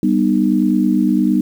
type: chord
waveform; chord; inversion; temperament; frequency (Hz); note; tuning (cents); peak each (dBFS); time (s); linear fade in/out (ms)
sine; G augmented; none; just; 196 / 245 / 306.2; G3 / B3 / D#4; 0 / -14 / -28; -16; 0.03-1.41; 2
effects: 7-bit